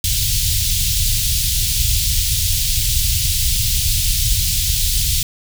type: band-stop noise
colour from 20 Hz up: pink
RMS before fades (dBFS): -17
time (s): 0.04-5.23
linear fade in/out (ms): 2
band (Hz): 110 to 3300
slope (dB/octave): 24
effects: none